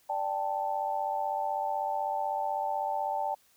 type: chord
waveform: sine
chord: D suspended fourth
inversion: none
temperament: equal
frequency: 587.3 / 784 / 880 Hz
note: D5 / G5 / A5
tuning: 0 / 0 / 0 cents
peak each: -36 / -32 / -32 dBFS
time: 0.09-3.35 s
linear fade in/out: 10 ms
effects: white hiss -65 dBFS RMS until 3.56 s